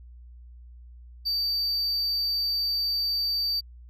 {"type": "tone", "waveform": "triangle", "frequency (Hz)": 4624, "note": "D8", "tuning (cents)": -28, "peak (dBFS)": -23, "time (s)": [1.25, 3.61], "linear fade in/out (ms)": 20, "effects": ["added 60 Hz sine -44 dBFS peak until 3.89 s"]}